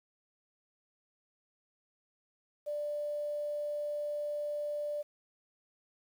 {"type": "tone", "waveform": "sine", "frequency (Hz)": 590, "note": "D5", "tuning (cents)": 8, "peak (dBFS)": -33, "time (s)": [2.66, 5.03], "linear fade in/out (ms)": 20, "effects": ["10-bit"]}